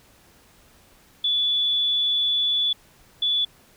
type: tone pair in turn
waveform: sine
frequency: 3447 / 3447 Hz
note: A7 / A7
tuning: -36 / -36 cents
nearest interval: unison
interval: 0 cents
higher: neither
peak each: -19 dBFS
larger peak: neither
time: 1.24-2.73 / 3.22-3.45 s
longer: first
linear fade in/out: 5 ms
effects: pink hiss -55 dBFS RMS until 3.76 s